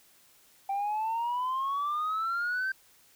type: exponential sweep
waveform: sine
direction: up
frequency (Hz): 780 to 1568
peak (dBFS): -26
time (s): 0.69-2.72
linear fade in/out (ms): 5
effects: tanh soft clip ceiling -26 dBFS + white hiss -61 dBFS RMS until 3.15 s